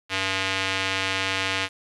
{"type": "tone with band-pass filter", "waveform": "square", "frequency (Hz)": 95.7, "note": "G2", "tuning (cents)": -41, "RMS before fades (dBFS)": -26, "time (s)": [0.09, 1.69], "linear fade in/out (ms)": 50, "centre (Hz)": 2700, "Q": 1.4, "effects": ["resampled to 24000 Hz", "7-bit"]}